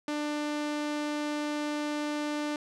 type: tone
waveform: sawtooth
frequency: 297.2 Hz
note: D4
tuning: 21 cents sharp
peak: -26 dBFS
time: 0.08-2.56 s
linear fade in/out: 2 ms
effects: low-pass 7000 Hz 12 dB/octave